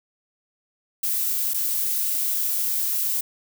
violet noise with dropouts, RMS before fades -24 dBFS, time 1.03-3.21 s, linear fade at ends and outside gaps 5 ms, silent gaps 1.536-1.542 s, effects none

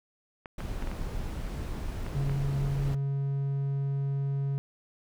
clicks, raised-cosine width 0.5 ms, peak -25 dBFS, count 7, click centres 0.458 / 0.605 / 0.824 / 0.873 / 0.915 / 2.065 / 2.296 s
brown noise, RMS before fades -34 dBFS, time 0.58-2.95 s, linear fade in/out 5 ms
triangle tone, 138.59 Hz, C#3, in tune, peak -25 dBFS, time 2.15-4.58 s, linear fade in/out 0 ms
effects none

